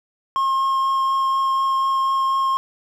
triangle tone with vibrato, 1073 Hz, C6, 43 cents sharp, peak -15 dBFS, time 0.36-2.57 s, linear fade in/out 0 ms, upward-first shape triangle, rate 4.1 Hz, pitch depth 9 cents each way, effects none

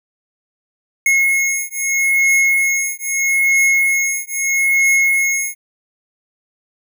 square beating tone pair, 2168 / 2168.78 Hz, C#7 / C#7, -39 / -38 cents, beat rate 0.78 Hz, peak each -17 / -17 dBFS, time 1.06-5.55 s, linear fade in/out 2 ms, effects none

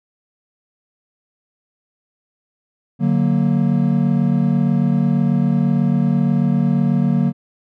triangle chord, D augmented, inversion none, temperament equal, 146.83 / 185 / 233.1 Hz, D3 / F#3 / A#3, 0 / 0 / 0 cents, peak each -16 dBFS, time 2.99-7.33 s, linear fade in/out 50 ms, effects none

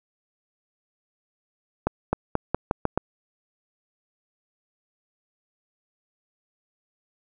accelerating click train, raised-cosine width 1 ms, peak -7 dBFS, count 7, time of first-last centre 1.87-2.976 s, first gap 260 ms, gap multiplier 0.86, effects none

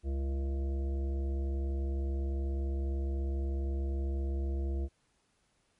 harmonic tone, 68.1 Hz, C#2, 30 cents flat, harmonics 1 / 3 / 5 / 7 / 9 / 10, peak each -30 / -46 / -42 / -50 / -55 / -55 dBFS, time 0.03-4.89 s, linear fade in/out 50 ms, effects pink hiss -73 dBFS RMS until 5.79 s + MP3 48 kbps

